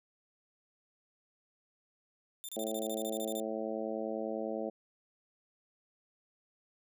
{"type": "tone bursts", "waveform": "10% pulse", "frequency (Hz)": 3579, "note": "A7", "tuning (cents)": 29, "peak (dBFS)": -33, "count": 13, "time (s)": [2.44, 3.399], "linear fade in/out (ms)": 0, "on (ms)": 47, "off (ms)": 29}
{"type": "harmonic tone", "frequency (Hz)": 110, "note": "A2", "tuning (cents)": 0, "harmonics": [2, 3, 4, 5, 6, 7], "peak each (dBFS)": [-41, -41, -41, -39, -41, -47], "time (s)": [2.56, 4.7], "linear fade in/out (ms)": 10}
{"effects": []}